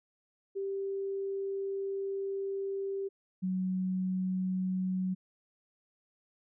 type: tone pair in turn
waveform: sine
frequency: 392 / 185.86 Hz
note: G4 / F#3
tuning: 0 / +8 cents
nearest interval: octave + minor second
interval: 1292 cents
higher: first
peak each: -32 / -29 dBFS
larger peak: second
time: 0.55-3.09 / 3.42-5.15 s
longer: first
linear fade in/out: 20 ms
effects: none